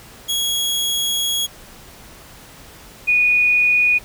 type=tone pair in turn; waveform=sawtooth / sine; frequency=3322 / 2464 Hz; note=G#7 / D#7; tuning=0 / -17 cents; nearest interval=perfect fourth; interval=517 cents; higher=first; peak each=-15 / -12 dBFS; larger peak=second; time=0.28-1.47 / 3.07-3.99 s; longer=first; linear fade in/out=20 ms; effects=pink hiss -42 dBFS RMS until 4.04 s

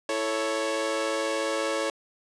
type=chord; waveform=sawtooth; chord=A major; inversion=second; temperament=equal; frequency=329.6 / 440 / 554.4 Hz; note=E4 / A4 / C#5; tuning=0 / 0 / 0 cents; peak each=-29 / -28 / -24 dBFS; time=0.09-1.9 s; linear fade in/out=2 ms; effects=resampled to 22050 Hz + 10-bit

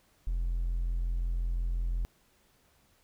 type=tone; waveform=triangle; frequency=42.81 Hz; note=F1; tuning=34 cents flat; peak=-25 dBFS; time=0.27-2.05 s; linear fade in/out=0 ms; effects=tanh soft clip ceiling -23 dBFS + pink hiss -67 dBFS RMS until 3.03 s

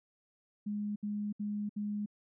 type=tone bursts; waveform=sine; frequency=207.5 Hz; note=G#3; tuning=1 cent flat; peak=-33 dBFS; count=4; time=0.66-2.061 s; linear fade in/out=10 ms; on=300 ms; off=67 ms; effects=none

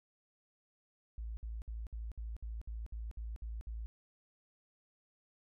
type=tone bursts; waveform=sine; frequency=55.7 Hz; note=A1; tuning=22 cents sharp; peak=-39 dBFS; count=11; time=1.18-3.86 s; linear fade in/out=0 ms; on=190 ms; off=59 ms; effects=none

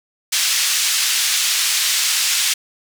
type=band-pass noise; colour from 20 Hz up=white; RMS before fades=-18 dBFS; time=0.32-2.54 s; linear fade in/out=10 ms; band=2200 to 7100 Hz; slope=12 dB/octave; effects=none

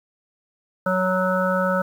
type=harmonic tone; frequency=185.5 Hz; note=F#3; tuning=5 cents sharp; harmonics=1 / 3 / 5 / 7 / 8; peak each=-24 / -22 / -30 / -25 / -27 dBFS; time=0.86-1.82 s; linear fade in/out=5 ms; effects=8-bit

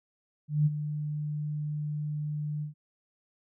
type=tone with ADSR envelope; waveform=sine; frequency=149.7 Hz; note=D3; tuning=33 cents sharp; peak=-19 dBFS; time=0.48-2.74 s; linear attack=180 ms; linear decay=30 ms; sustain=-11 dB; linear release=120 ms; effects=none

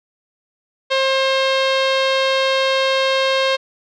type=tone with low-pass filter; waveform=sawtooth; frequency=533 Hz; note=C5; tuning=32 cents sharp; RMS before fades=-17 dBFS; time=0.9-3.57 s; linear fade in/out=20 ms; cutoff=3800 Hz; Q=2.5; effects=none

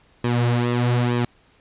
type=tone with flanger; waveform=sawtooth; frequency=121 Hz; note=B2; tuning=35 cents flat; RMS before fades=-20 dBFS; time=0.24-1.25 s; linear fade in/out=5 ms; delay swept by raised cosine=1.4 to 7 ms; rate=1.1 Hz; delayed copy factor=-0.7; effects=pink hiss -57 dBFS RMS until 1.6 s + resampled to 8000 Hz

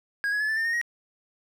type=tone with pitch steps; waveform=triangle; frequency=1639 / 1678.3 / 1718.5 / 1759.7 / 1801.9 / 1845 / 1889.3 Hz; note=G#6 / G#6 / A6 / A6 / A6 / A#6 / A#6; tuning=-23 / +18 / -41 / 0 / +41 / -18 / +23 cents; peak=-22 dBFS; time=0.24-0.814 s; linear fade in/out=0 ms; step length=82 ms; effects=none

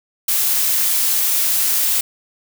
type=noise; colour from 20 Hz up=blue; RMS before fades=-17 dBFS; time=0.28-2.01 s; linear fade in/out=5 ms; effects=none

